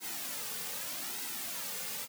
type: noise with flanger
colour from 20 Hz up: white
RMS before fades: -39 dBFS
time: 0-2.08 s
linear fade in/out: 50 ms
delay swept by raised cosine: 1.7 to 3.1 ms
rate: 0.82 Hz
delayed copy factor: -0.65
effects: high-pass 150 Hz 12 dB/octave